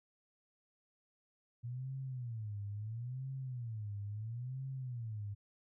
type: tone with vibrato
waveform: sine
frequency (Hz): 116.54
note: A#2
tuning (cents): 0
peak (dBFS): -39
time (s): 1.63-5.35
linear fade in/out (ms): 20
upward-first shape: sine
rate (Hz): 0.74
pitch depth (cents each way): 240
effects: none